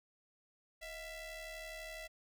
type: ring-modulated tone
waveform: sawtooth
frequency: 673 Hz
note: E5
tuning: 36 cents sharp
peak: -38 dBFS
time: 0.81-2.08 s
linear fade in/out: 20 ms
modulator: 1310 Hz
effects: none